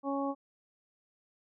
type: harmonic tone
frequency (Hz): 277.2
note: C#4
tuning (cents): 0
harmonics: 1 / 2 / 3 / 4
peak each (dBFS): -33 / -36 / -38 / -39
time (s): 0.03-0.35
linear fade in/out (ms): 50
effects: none